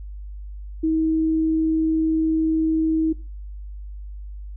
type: tone with vibrato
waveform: sine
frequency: 318.8 Hz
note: D#4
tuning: 42 cents sharp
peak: -17 dBFS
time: 0.83-3.13 s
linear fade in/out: 10 ms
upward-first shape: triangle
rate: 20 Hz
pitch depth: 11 cents each way
effects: noise-tail reverb RT60 0.3 s tail -18 dB re dry + added 50 Hz sine -32 dBFS peak until 4.56 s